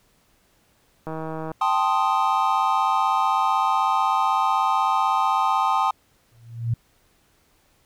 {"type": "click train", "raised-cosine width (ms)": 1, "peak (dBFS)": -18, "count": 72, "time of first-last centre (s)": [1.07, 1.517], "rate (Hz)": 159}
{"type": "chord", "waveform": "triangle", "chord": "A half-diminished seventh", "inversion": "third", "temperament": "equal", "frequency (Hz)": [784, 880, 1046.5, 1244.5], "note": ["G5", "A5", "C6", "Eb6"], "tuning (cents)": [0, 0, 0, 0], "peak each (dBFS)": -22, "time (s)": [1.61, 5.91], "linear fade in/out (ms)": 5}
{"type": "tone with exponential growth", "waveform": "sine", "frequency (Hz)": 116.54, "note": "A#2", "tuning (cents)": 0, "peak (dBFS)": -17, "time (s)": [6.31, 6.74], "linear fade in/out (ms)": 5, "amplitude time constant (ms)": 93}
{"effects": ["pink hiss -62 dBFS RMS until 7.85 s"]}